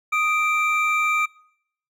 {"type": "tone pair together", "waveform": "triangle", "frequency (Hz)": [1244.5, 2349], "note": ["D#6", "D7"], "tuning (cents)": [0, 0], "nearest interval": "major seventh", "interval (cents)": 1100, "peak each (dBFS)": [-20, -20], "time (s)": [0.12, 1.26], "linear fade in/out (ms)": 10, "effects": ["noise-tail reverb RT60 0.7 s tail -23 dB re dry"]}